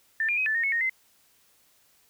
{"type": "tone with pitch steps", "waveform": "sine", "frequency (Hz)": [1783, 2401, 2528, 1753, 1847, 2197, 1858, 2064], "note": ["A6", "D7", "D#7", "A6", "A#6", "C#7", "A#6", "C7"], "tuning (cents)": [22, 38, 27, -7, -16, -16, -6, -24], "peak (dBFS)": -23, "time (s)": [0.2, 0.896], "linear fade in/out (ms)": 2, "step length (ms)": 87, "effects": ["white hiss -63 dBFS RMS until 2.09 s"]}